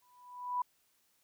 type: tone with exponential growth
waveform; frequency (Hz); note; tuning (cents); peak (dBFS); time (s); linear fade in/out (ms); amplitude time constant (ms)
sine; 987.8; B5; 0; -28; 0.02-0.62; 5; 130
effects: white hiss -73 dBFS RMS until 1.23 s